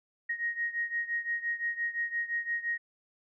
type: beating tone pair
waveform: sine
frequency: 1873 / 1878.8 Hz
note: A#6 / A#6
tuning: +8 / +13 cents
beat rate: 5.8 Hz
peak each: -32 / -35 dBFS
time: 0.29-2.78 s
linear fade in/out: 10 ms
effects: none